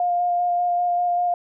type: tone with vibrato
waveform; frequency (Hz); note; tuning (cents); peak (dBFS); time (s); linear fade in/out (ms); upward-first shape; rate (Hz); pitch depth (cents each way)
sine; 706; F5; +19; -18; 0-1.34; 2; square; 5.1; 10
effects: none